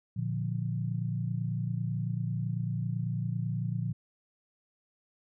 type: chord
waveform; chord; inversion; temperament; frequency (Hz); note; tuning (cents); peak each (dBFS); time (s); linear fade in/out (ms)
sine; Bb major; none; equal; 116.54 / 146.83 / 174.61; Bb2 / D3 / F3; 0 / 0 / 0; -32 / -35 / -35; 0.16-3.93; 10
effects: none